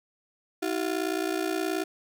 35% pulse ring-modulated tone, 349.2 Hz, F4, in tune, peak -22 dBFS, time 0.62-1.84 s, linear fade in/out 10 ms, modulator 29.4 Hz, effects none

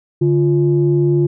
sine tone pair together, 144.97 / 349.2 Hz, D3 / F4, -22 / 0 cents, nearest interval octave + minor third, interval 1522 cents, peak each -13 dBFS, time 0.21-1.27 s, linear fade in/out 10 ms, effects tanh soft clip ceiling -4 dBFS

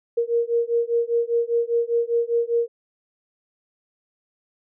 sine beating tone pair, 466.2 / 471.2 Hz, A#4 / A#4, 0 / +19 cents, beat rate 5 Hz, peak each -22 dBFS, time 0.17-2.68 s, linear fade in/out 10 ms, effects none

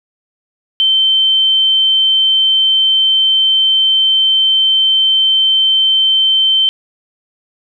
sine tone, 3100 Hz, G7, 20 cents flat, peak -8 dBFS, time 0.8-6.69 s, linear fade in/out 0 ms, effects none

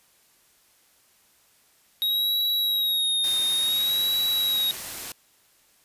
square tone with vibrato, 3789 Hz, A#7, 27 cents sharp, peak -22 dBFS, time 2.02-4.71 s, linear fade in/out 0 ms, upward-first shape sine, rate 0.57 Hz, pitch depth 47 cents each way
white noise, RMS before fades -35 dBFS, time 3.24-5.12 s, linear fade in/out 2 ms
effects white hiss -61 dBFS RMS until 5.84 s + resampled to 32000 Hz

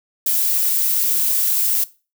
violet noise, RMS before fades -18 dBFS, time 0.26-1.84 s, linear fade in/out 5 ms, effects noise-tail reverb RT60 0.3 s tail -18 dB re dry

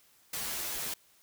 white noise with comb filter, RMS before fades -36 dBFS, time 0.33-0.94 s, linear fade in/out 5 ms, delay 11 ms, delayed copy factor -0.75, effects white hiss -64 dBFS RMS until 1.22 s

